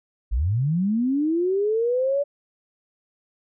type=linear sweep; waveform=sine; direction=up; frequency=46.64 to 578 Hz; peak=-19 dBFS; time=0.31-2.24 s; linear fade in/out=20 ms; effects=none